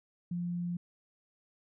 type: tone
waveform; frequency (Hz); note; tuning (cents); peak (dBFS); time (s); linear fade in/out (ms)
sine; 174.61; F3; 0; -32; 0.31-0.77; 5
effects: none